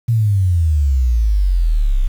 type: exponential sweep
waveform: sine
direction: down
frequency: 119.1 to 30.87 Hz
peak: -11 dBFS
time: 0.08-2.08 s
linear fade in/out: 10 ms
effects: 7-bit